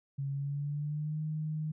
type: tone with pitch glide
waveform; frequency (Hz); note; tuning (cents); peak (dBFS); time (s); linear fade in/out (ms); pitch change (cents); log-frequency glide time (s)
sine; 138.59 to 154.67; C#3 to D#3; 0 to -10; -32; 0.18-1.72; 10; +190; 0.31-1.21
effects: none